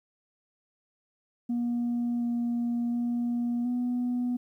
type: tone with pitch steps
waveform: sine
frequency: 239.1 / 237.6 / 239.2 / 245.5 Hz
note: A#3 / A#3 / A#3 / B3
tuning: +44 / +33 / +45 / -10 cents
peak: -24 dBFS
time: 1.49-4.37 s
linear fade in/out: 10 ms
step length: 720 ms
effects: tanh soft clip ceiling -24 dBFS + 11-bit